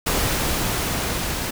pink noise with level ramp, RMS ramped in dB -21 to -26 dBFS, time 0.06-1.51 s, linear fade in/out 10 ms, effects none

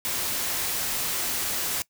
white noise, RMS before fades -28 dBFS, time 0.05-1.82 s, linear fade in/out 0 ms, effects noise-tail reverb RT60 0.1 s tail -21 dB re dry

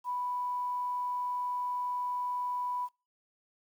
sine tone with quantisation, 987.8 Hz, B5, in tune, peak -31 dBFS, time 0.04-2.89 s, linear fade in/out 50 ms, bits 10, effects noise-tail reverb RT60 0.3 s tail -23 dB re dry

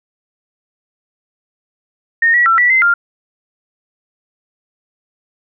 sine tone with pitch steps, 1841 / 1930 / 1346 / 1955 / 2066 / 1398 Hz, A#6 / B6 / E6 / B6 / C7 / F6, -22 / -40 / +36 / -18 / -22 / +1 cents, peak -8 dBFS, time 2.22-2.94 s, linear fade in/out 5 ms, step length 120 ms, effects none

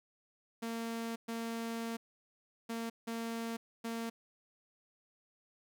sawtooth tone bursts at uneven times, 229.3 Hz, A#3, 28 cents flat, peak -33 dBFS, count 5, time 0.62-1.16 / 1.28-1.97 / 2.69-2.9 / 3.07-3.57 / 3.84-4.1 s, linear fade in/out 10 ms, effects none

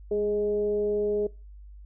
sine tone with frequency modulation, 415.3 Hz, G#4, in tune, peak -23 dBFS, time 0.11-1.27 s, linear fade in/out 5 ms, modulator 211 Hz, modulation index 0.43, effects noise-tail reverb RT60 0.3 s tail -23 dB re dry + added 50 Hz sine -43 dBFS peak until 1.85 s

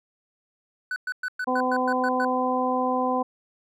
triangle tone bursts, 1497 Hz, F#6, 20 cents sharp, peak -24 dBFS, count 9, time 0.91-2.249 s, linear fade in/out 2 ms, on 51 ms, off 110 ms
harmonic tone, 254.2 Hz, C4, 50 cents flat, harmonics 1 / 2 / 3 / 4, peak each -27 / -27 / -27 / -27 dBFS, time 1.47-3.23 s, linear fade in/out 10 ms
effects none

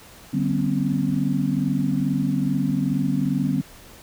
sine tone cluster, 148 / 192.3 / 246.4 / 268.8 Hz, D3 / G3 / B3 / C4, +14 / -33 / -4 / +47 cents, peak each -25 dBFS, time 0.33-3.62 s, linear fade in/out 10 ms, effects pink hiss -46 dBFS RMS until 4.02 s

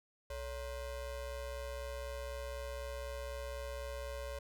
square ring-modulated tone, 250 Hz, B3, 21 cents sharp, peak -38 dBFS, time 0.3-4.39 s, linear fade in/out 5 ms, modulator 312 Hz, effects none

